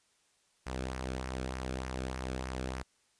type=tone with flanger; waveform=sawtooth; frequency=64.3 Hz; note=C2; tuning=30 cents flat; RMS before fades=-38 dBFS; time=0.66-2.83 s; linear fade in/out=10 ms; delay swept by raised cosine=0.25 to 1.06 ms; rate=3.3 Hz; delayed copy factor=-0.5; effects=white hiss -71 dBFS RMS until 3.19 s + resampled to 22050 Hz